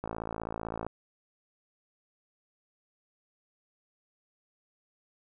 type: click train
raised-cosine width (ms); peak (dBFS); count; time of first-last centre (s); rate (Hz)
1; -21; 47; 0.04-0.866; 55.7
effects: none